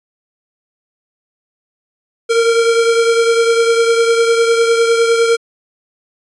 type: beating tone pair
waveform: square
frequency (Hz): 460.4 / 470.3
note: A#4 / A#4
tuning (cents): -22 / +15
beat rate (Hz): 9.9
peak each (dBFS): -11 / -19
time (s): 2.29-5.37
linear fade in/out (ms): 20
effects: resampled to 22050 Hz